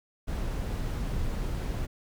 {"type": "noise", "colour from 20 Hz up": "brown", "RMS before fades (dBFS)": -31, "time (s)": [0.27, 1.87], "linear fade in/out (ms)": 20, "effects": []}